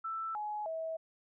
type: tone with pitch steps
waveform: sine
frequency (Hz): 1326 / 842 / 647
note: E6 / G#5 / E5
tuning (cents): +10 / +24 / -32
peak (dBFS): -35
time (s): 0.04-0.97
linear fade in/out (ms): 10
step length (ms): 310
effects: none